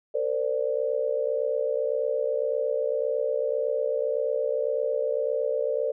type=tone cluster; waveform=sine; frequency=455.2 / 517 / 585 Hz; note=A#4 / C5 / D5; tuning=-41 / -21 / -7 cents; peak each=-28 dBFS; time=0.14-5.92 s; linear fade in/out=10 ms; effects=none